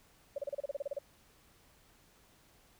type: tone bursts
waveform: sine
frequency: 566 Hz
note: C#5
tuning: 36 cents sharp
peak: -33 dBFS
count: 12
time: 0.36-0.988 s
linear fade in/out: 5 ms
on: 23 ms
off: 32 ms
effects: pink hiss -65 dBFS RMS until 2.79 s